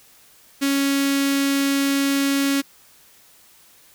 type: tone with notch filter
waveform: sawtooth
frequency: 277.2 Hz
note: C#4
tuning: in tune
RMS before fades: -20 dBFS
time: 0.61-2.62 s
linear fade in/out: 20 ms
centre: 730 Hz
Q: 0.51
effects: white hiss -52 dBFS RMS until 3.94 s